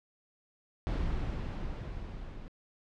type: noise with level ramp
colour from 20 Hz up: brown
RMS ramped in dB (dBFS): -31 to -44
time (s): 0.87-2.48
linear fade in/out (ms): 0
effects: low-pass 4000 Hz 12 dB/octave